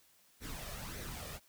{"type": "noise with flanger", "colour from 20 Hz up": "pink", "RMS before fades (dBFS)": -44, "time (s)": [0.4, 1.4], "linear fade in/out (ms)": 50, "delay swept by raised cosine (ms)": [0.49, 1.69], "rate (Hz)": 1.7, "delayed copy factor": 0.55, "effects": ["white hiss -67 dBFS RMS until 1.48 s"]}